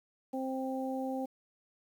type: harmonic tone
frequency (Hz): 263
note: C4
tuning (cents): +9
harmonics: 1 / 2 / 3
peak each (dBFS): -35 / -38 / -40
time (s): 0.33-1.26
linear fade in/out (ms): 10
effects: 10-bit